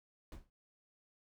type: noise with exponential decay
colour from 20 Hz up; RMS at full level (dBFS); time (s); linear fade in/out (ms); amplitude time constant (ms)
brown; -40; 0.32-0.5; 2; 38
effects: none

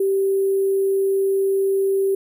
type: tone with sample-and-hold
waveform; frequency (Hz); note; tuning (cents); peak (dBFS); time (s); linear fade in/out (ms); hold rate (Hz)
sine; 389.7; G4; -10; -16; 0-2.15; 5; 11025
effects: none

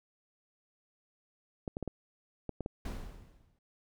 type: clicks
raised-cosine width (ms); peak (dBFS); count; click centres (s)
2; -23; 7; 1.678 / 1.769 / 1.827 / 1.877 / 2.493 / 2.607 / 2.661
type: noise with exponential decay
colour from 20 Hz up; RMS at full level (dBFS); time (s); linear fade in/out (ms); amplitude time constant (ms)
brown; -34; 2.85-3.59; 5; 160
effects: none

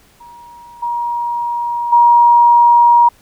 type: tone with level steps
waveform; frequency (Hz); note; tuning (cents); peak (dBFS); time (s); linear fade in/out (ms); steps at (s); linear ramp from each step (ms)
sine; 950; A#5; +33; -35 / -16 / -5; 0.2-3.09; 10; 0.82 / 1.92; 10
effects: pink hiss -50 dBFS RMS until 3.21 s

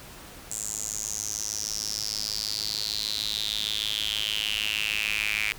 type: tone with high-pass filter sweep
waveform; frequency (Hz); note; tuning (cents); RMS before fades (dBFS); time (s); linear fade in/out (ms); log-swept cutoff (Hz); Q
sawtooth; 106.5; G#2; +44; -30; 0.51-5.52; 0; 7500 to 2300; 6.9
effects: pink hiss -45 dBFS RMS until 5.58 s

